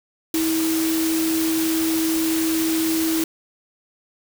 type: tone in noise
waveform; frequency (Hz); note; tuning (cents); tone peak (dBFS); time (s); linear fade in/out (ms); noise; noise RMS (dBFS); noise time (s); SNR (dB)
sine; 322.9; E4; -36; -19; 0.34-3.24; 2; white; -27; 0.34-3.24; +5
effects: none